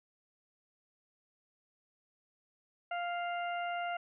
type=harmonic tone; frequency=698.5 Hz; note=F5; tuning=in tune; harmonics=1 / 2 / 3 / 4; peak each=-35 / -41 / -45 / -47 dBFS; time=2.91-3.97 s; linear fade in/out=5 ms; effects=none